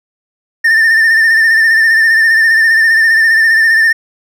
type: tone with vibrato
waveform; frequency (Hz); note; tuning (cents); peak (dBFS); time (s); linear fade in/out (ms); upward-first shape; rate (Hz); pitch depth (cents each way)
triangle; 1800; A6; +39; -4; 0.64-3.93; 10; sine; 15; 44
effects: none